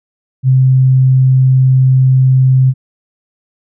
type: tone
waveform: sine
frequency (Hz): 130.6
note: C3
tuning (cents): -3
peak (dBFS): -5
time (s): 0.43-2.74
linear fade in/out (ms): 50
effects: none